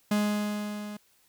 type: tone with level ramp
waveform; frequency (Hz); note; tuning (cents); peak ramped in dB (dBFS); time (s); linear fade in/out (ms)
45% pulse; 208.6; G#3; +8; -22 to -37; 0.11-0.97; 5
effects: white hiss -65 dBFS RMS until 1.28 s